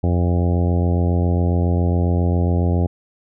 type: harmonic tone with a mistuned harmonic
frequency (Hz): 87.31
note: F2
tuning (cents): 0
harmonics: 1 / 2 / 3 / 4 / 5 / 6 / 7 / 8 / 9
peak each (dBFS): -16 / -22 / -26 / -28 / -30 / -32 / -33 / -34 / -35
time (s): 0.03-2.87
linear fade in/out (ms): 10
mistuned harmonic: 9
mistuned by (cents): +41
effects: none